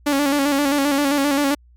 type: tone with vibrato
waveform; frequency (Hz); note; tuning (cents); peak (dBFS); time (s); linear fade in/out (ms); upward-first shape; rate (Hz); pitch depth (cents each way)
sawtooth; 283.1; C#4; +37; -12; 0.06-1.55; 10; square; 7.6; 49
effects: added 60 Hz sine -47 dBFS peak until 1.76 s + MP3 96 kbps